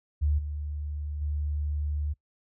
sine tone with level steps, 74 Hz, D2, 14 cents sharp, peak -22 / -31 / -27 dBFS, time 0.21-2.14 s, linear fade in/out 20 ms, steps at 0.38 / 1.21 s, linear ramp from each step 10 ms, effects noise-tail reverb RT60 0.1 s tail -22 dB re dry

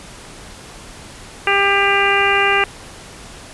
harmonic tone, 398.1 Hz, G4, 27 cents sharp, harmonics 1 / 2 / 3 / 4 / 5 / 6 / 7, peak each -20 / -20 / -20 / -20 / -20 / -20 / -20 dBFS, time 1.47-2.64 s, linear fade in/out 2 ms, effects pink hiss -37 dBFS RMS until 3.53 s + resampled to 24000 Hz

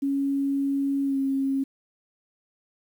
sine tone with pitch glide, 277.1 to 271.1 Hz, C#4 to C#4, -1 to -38 cents, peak -22 dBFS, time 0.02-1.64 s, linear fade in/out 10 ms, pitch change -37 cents, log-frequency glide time 1.04-1.18 s, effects 9-bit

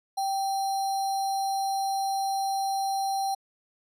sine tone with sample-and-hold, 780 Hz, G5, 9 cents flat, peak -25 dBFS, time 0.17-3.35 s, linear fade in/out 10 ms, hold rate 4900 Hz, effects resampled to 32000 Hz

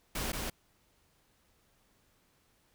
pink noise with echo, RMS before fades -35 dBFS, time 0.15-0.32 s, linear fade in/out 5 ms, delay 180 ms, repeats 1, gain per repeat -2 dB, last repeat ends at 0.5 s, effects pink hiss -70 dBFS RMS until 2.74 s

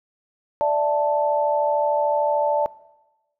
sine chord, D suspended second, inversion none, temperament just, 587.3 / 660.7 / 881 Hz, D5 / E5 / A5, 0 / +4 / +2 cents, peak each -20 / -26 / -21 dBFS, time 0.61-2.66 s, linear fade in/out 0 ms, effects noise-tail reverb RT60 1.0 s tail -20 dB re dry

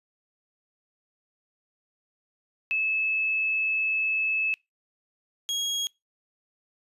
sine / 30% pulse tone pair in turn, 2604 / 3292 Hz, E7 / G#7, -22 / -16 cents, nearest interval major third, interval 406 cents, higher second, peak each -23 dBFS, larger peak neither, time 2.71-4.54 / 5.49-5.87 s, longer first, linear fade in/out 0 ms, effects noise-tail reverb RT60 0.2 s tail -24 dB re dry + resampled to 32000 Hz

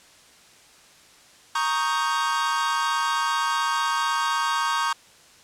45% pulse chord, Eb dominant seventh, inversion second, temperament equal, 932.3 / 1108.7 / 1244.5 / 1568 Hz, Bb5 / Db6 / Eb6 / G6, 0 / 0 / 0 / 0 cents, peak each -27 / -26 / -29 / -29 dBFS, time 1.55-4.93 s, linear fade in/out 5 ms, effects white hiss -52 dBFS RMS until 5.43 s + low-pass 8000 Hz 12 dB/octave

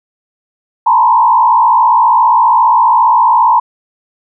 sine tone with frequency modulation, 955 Hz, A#5, 42 cents sharp, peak -5 dBFS, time 0.86-3.6 s, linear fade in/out 10 ms, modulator 57.4 Hz, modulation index 1.3, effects none

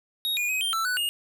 square tone with pitch steps, 3763 / 2439 / 2527 / 3160 / 1330 / 1490 / 2844 Hz, A#7 / D#7 / D#7 / G7 / E6 / F#6 / F7, +16 / -35 / +26 / +13 / +15 / +12 / +31 cents, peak -25 dBFS, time 0.25-1.09 s, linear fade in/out 0 ms, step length 120 ms, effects none

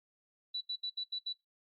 sine tone bursts at uneven times, 3951 Hz, B7, in tune, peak -34 dBFS, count 6, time 0.54-0.61 / 0.69-0.76 / 0.83-0.9 / 0.97-1.04 / 1.12-1.19 / 1.26-1.33 s, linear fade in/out 10 ms, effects noise-tail reverb RT60 0.2 s tail -20 dB re dry + Opus 48 kbps

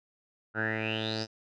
10% pulse tone with low-pass filter sweep, 110 Hz, A2, in tune, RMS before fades -32 dBFS, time 0.54-1.27 s, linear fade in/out 50 ms, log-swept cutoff 1400 to 5400 Hz, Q 9.7, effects none

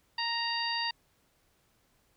harmonic tone, 932.3 Hz, A#5, in tune, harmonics 1 / 2 / 3 / 4 / 5, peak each -35 / -36 / -37 / -41 / -34 dBFS, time 0.18-0.91 s, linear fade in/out 5 ms, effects pink hiss -70 dBFS RMS until 2.16 s

